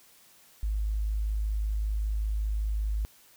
sine tone, 52.6 Hz, G#1, 23 cents sharp, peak -26 dBFS, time 0.63-3.05 s, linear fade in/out 0 ms, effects white hiss -58 dBFS RMS until 3.36 s

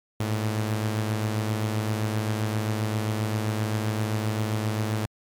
sawtooth beating tone pair, 107.1 / 114.7 Hz, A2 / A#2, -46 / -28 cents, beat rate 7.6 Hz, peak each -21 / -29 dBFS, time 0.2-5.06 s, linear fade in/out 5 ms, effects MP3 96 kbps

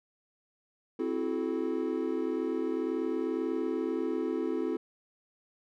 triangle chord, F# half-diminished seventh, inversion second, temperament equal with one note detuned, 261.6 / 329.6 / 370 / 431.7 Hz, C4 / E4 / F#4 / A4, 0 / 0 / 0 / -33 cents, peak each -33 / -31 / -34 / -33 dBFS, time 0.99-4.77 s, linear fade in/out 5 ms, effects none

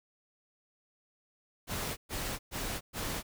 pink noise bursts, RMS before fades -36 dBFS, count 4, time 1.67-3.23 s, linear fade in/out 50 ms, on 300 ms, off 120 ms, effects none

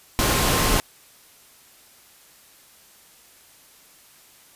sine tone in noise, 1059 Hz, C6, 21 cents sharp, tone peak -30 dBFS, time 0.19-0.8 s, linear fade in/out 0 ms, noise pink, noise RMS -20 dBFS, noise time 0.19-0.8 s, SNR -13 dB, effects white hiss -52 dBFS RMS until 4.55 s + resampled to 32000 Hz

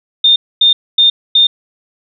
sine tone bursts, 3631 Hz, A#7, 46 cents flat, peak -5 dBFS, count 4, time 0.24-1.47 s, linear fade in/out 5 ms, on 120 ms, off 250 ms, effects none

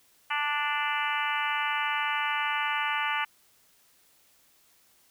harmonic tone, 293.7 Hz, D4, in tune, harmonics 3 / 4 / 5 / 6 / 7 / 8 / 9 / 10, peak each -32 / -33 / -34 / -35 / -35 / -36 / -37 / -37 dBFS, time 0.3-3.25 s, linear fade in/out 10 ms, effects white hiss -63 dBFS RMS until 5.1 s

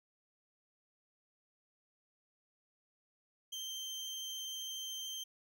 30% pulse tone with vibrato, 3136 Hz, G7, in tune, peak -38 dBFS, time 3.52-5.24 s, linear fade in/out 10 ms, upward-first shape triangle, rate 13 Hz, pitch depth 10 cents each way, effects none

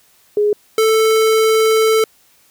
sine / square tone pair in turn, 416.2 / 440.9 Hz, G#4 / A4, +4 / +4 cents, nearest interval minor second, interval 100 cents, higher second, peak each -11 dBFS, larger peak neither, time 0.37-0.53 / 0.78-2.04 s, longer second, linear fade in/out 2 ms, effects white hiss -53 dBFS RMS until 2.5 s

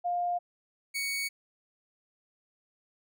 sine / sawtooth tone pair in turn, 705 / 2232 Hz, F5 / C#7, +16 / +11 cents, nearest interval octave + minor sixth, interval 1995 cents, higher second, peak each -27 dBFS, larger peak neither, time 0.04-0.39 / 0.94-1.29 s, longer neither, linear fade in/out 20 ms, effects none

